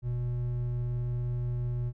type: tone pair together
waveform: triangle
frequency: 42.43 / 121.5 Hz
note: F1 / B2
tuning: -49 / -28 cents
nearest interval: octave + tritone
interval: 1821 cents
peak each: -36 / -27 dBFS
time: 0.02-1.93 s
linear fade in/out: 50 ms
effects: none